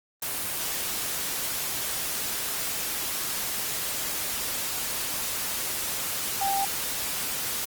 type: tone in noise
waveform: sine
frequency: 789 Hz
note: G5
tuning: 11 cents sharp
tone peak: -24 dBFS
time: 6.41-6.65 s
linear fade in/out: 5 ms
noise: white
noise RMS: -30 dBFS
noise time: 0.22-7.65 s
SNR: +3 dB
effects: Opus 24 kbps